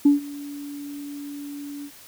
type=tone with ADSR envelope; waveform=sine; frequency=287 Hz; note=D4; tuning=40 cents flat; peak=-9 dBFS; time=0.05-1.91 s; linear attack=8 ms; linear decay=140 ms; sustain=-23 dB; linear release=66 ms; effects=tanh soft clip ceiling -7 dBFS + white hiss -47 dBFS RMS until 2.07 s